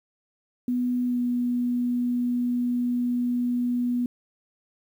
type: tone with pitch glide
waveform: sine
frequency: 246.9 to 244.2 Hz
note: B3 to B3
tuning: 0 to -19 cents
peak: -22 dBFS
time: 0.68-4.06 s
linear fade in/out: 2 ms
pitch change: -19 cents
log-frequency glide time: 1.06-1.19 s
effects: 9-bit